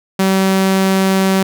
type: tone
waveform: sawtooth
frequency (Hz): 191.4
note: G3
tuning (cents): -41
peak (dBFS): -7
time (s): 0.19-1.43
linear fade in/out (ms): 5
effects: none